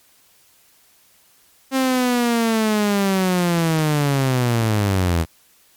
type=linear sweep; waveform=sawtooth; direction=down; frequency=267.3 to 79.4 Hz; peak=-12 dBFS; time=1.71-5.26 s; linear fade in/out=50 ms; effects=white hiss -55 dBFS RMS until 5.76 s + MP3 96 kbps